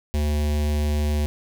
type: tone with notch filter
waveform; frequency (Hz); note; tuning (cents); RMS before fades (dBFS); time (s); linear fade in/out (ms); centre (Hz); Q
square; 74.4; D2; +23; -22; 0.14-1.26; 0; 1300; 1.2
effects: none